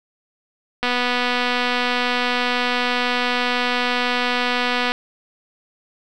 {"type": "click train", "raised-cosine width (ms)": 0.3, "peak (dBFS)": -5, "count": 1007, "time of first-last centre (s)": [0.83, 4.919], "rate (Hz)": 246, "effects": []}